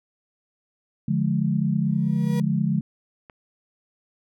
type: chord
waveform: sine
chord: D diminished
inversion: none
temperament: just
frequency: 146.83 / 176.2 / 211.4 Hz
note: D3 / F3 / Ab3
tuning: 0 / +16 / +31 cents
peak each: -24 dBFS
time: 1.08-2.81 s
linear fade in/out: 5 ms
type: tone with exponential growth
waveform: 35% pulse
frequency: 480 Hz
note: B4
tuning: 49 cents flat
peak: -28 dBFS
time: 1.84-2.4 s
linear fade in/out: 2 ms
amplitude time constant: 120 ms
type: click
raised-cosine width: 0.5 ms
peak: -29 dBFS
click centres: 3.298 s
effects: none